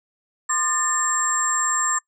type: tone cluster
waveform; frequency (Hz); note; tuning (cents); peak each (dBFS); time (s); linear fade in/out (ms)
sine; 1047 / 1208 / 1775 / 7450; C6 / D6 / A6 / A#8; +1 / +48 / +15 / -2; -29 / -26 / -27 / -21; 0.49-1.99; 10
effects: noise-tail reverb RT60 0.1 s tail -23 dB re dry